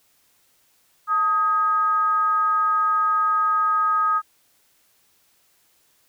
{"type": "tone with frequency modulation", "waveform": "sine", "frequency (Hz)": 1257, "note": "D#6", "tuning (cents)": 17, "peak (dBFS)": -17, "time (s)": [1.07, 4.22], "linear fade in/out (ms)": 50, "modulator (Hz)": 367, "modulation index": 0.34, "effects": ["white hiss -62 dBFS RMS until 6.08 s"]}